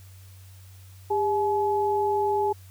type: tone pair together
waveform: sine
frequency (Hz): 403.9 / 851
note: G#4 / G#5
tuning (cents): -48 / +42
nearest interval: octave + minor second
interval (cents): 1290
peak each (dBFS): -24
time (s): 1.1-2.53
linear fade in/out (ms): 10
effects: added 94 Hz sine -45 dBFS peak until 2.7 s + white hiss -56 dBFS RMS until 2.7 s